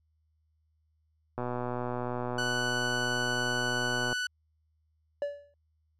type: click train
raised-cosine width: 1 ms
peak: -20 dBFS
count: 339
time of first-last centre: 1.38-4.128 s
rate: 123 Hz
type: tone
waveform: sawtooth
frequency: 1487 Hz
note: F#6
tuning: 8 cents sharp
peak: -26 dBFS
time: 2.38-4.27 s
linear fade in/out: 5 ms
type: tone with exponential decay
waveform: triangle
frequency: 575 Hz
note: D5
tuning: 37 cents flat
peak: -24 dBFS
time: 5.22-5.54 s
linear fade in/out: 1 ms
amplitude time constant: 68 ms
effects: added 78 Hz sine -69 dBFS peak until 5.99 s + low-pass 7000 Hz 12 dB/octave